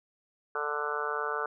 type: harmonic tone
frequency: 147.9 Hz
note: D3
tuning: 13 cents sharp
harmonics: 3 / 4 / 5 / 6 / 7 / 8 / 9 / 10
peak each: -36 / -41 / -42 / -40 / -41 / -36 / -36 / -36 dBFS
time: 0.55-1.46 s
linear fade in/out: 2 ms
effects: none